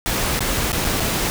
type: noise with dropouts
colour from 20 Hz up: pink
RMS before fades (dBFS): -21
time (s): 0.06-1.3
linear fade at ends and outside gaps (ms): 0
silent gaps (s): 0.392-0.406 / 0.719-0.729 / 0.845-0.849 / 0.999-1.003
effects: none